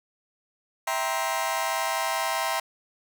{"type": "chord", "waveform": "sawtooth", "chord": "C dominant seventh", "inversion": "first", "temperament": "just", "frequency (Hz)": [654.1, 784.9, 941.9, 1046.5], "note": ["E5", "G5", "Bb5", "C6"], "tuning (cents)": [-14, 2, 18, 0], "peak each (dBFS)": -27, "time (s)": [0.87, 2.6], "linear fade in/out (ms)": 5, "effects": []}